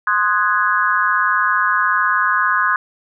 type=chord; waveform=sine; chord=Ab dominant seventh; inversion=first; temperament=equal; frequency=1046.5 / 1244.5 / 1480 / 1661.2 Hz; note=C6 / Eb6 / Gb6 / Ab6; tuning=0 / 0 / 0 / 0 cents; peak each=-19 dBFS; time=0.07-2.76 s; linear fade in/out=2 ms; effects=none